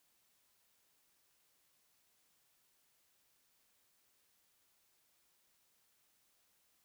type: silence
effects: white hiss -75 dBFS RMS until 6.84 s